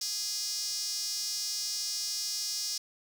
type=tone with high-pass filter; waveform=sawtooth; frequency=413.1 Hz; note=G#4; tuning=9 cents flat; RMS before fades=-34 dBFS; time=0.01-2.78 s; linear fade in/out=5 ms; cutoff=5300 Hz; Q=5.2; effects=none